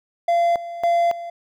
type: tone with tremolo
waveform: triangle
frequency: 686 Hz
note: F5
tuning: 31 cents flat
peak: -13 dBFS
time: 0.28-1.3 s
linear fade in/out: 5 ms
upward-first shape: square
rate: 1.8 Hz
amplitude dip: 80%
effects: none